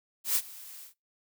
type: noise with ADSR envelope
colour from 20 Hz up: blue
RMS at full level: -25 dBFS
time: 0.24-0.94 s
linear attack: 120 ms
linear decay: 52 ms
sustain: -21 dB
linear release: 120 ms
effects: noise-tail reverb RT60 0.2 s tail -22 dB re dry